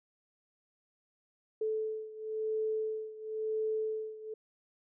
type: beating tone pair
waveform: sine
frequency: 435.8 / 436.77 Hz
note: A4 / A4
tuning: -17 / -13 cents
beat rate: 0.97 Hz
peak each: -34 / -37 dBFS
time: 1.61-4.34 s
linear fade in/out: 5 ms
effects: none